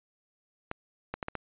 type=clicks; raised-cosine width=0.5 ms; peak=-18 dBFS; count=5; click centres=0.714 / 1.14 / 1.228 / 1.284 / 1.353 s; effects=resampled to 8000 Hz